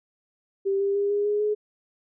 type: tone with pitch steps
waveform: sine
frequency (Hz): 392 / 397.7 / 403.5 / 409.4 / 415.3 / 421.4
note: G4 / G4 / G#4 / G#4 / G#4 / G#4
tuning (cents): 0 / +25 / -50 / -25 / 0 / +25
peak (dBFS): -21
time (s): 0.65-1.55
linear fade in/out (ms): 20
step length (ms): 150
effects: none